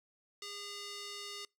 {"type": "tone with band-pass filter", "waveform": "square", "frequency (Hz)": 407.1, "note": "G#4", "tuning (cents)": -35, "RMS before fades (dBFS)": -45, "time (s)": [0.42, 1.45], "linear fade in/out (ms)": 2, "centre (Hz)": 4700, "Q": 1.4, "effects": ["noise-tail reverb RT60 0.2 s tail -23 dB re dry"]}